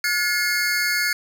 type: tone cluster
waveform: square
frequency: 1434 / 1710 / 2147 / 4481 Hz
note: F6 / A6 / C7 / C#8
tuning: +45 / -50 / +44 / +18 cents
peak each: -26 / -26 / -25 / -27 dBFS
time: 0.04-1.13 s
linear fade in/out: 2 ms
effects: none